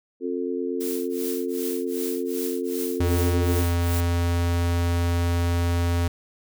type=harmonic tone; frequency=88.8 Hz; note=F2; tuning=29 cents sharp; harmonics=3 / 4 / 5; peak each=-29 / -29 / -29 dBFS; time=0.2-3.65 s; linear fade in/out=50 ms
type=noise with tremolo; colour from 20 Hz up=blue; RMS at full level=-32 dBFS; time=0.8-4.01 s; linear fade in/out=10 ms; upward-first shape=triangle; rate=2.6 Hz; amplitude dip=100%
type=tone; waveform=square; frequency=86.1 Hz; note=F2; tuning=24 cents flat; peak=-21 dBFS; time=3-6.08 s; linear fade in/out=5 ms
effects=none